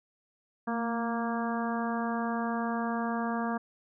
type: harmonic tone with a mistuned harmonic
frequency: 233.1 Hz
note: A#3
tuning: in tune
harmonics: 1 / 2 / 3 / 4 / 5 / 6 / 7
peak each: -31 / -39 / -36 / -38 / -38 / -44 / -41 dBFS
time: 0.67-3.58 s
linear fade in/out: 10 ms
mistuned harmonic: 1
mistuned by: -34 cents
effects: none